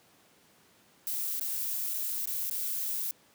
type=noise with dropouts; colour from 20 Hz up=violet; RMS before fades=-33 dBFS; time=1.07-3.11 s; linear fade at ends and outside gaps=0 ms; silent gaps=1.397-1.41 / 1.938-1.942 / 2.256-2.273 / 2.498-2.511 s; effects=pink hiss -62 dBFS RMS until 3.34 s + high-pass 150 Hz 12 dB/octave